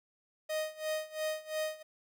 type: tone with tremolo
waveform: 45% pulse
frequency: 622.3 Hz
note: D#5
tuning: in tune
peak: -31 dBFS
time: 0.49-1.83 s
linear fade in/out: 10 ms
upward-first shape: sine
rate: 2.9 Hz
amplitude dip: 90%
effects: 12-bit